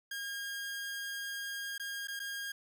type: tone with dropouts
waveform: sawtooth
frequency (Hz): 1621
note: G#6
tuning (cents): -42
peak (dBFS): -34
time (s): 0.11-2.52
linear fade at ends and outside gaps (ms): 5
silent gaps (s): 1.78-1.797 / 2.073-2.082 / 2.194-2.199
effects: none